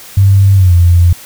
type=tone with pitch glide; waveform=sine; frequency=98 to 86.81 Hz; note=G2 to F2; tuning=0 to -10 cents; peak=-3 dBFS; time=0.17-1.13 s; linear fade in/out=5 ms; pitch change=-210 cents; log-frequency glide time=0.55-0.74 s; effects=white hiss -33 dBFS RMS until 1.25 s